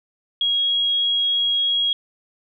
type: tone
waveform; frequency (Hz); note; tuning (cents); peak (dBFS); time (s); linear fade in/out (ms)
sine; 3299; G#7; -12; -17; 0.41-1.93; 2
effects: none